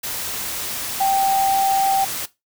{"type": "tone in noise", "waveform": "sine", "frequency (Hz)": 780, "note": "G5", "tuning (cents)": -9, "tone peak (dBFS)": -15, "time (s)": [1, 2.05], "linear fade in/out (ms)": 10, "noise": "white", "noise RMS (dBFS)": -27, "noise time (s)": [0.03, 2.26], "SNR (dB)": 9, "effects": ["noise-tail reverb RT60 0.2 s tail -17 dB re dry"]}